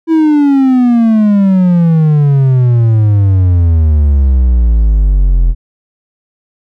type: exponential sweep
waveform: triangle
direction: down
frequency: 329.6 to 41.2 Hz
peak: -3 dBFS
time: 0.07-5.55 s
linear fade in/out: 50 ms
effects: none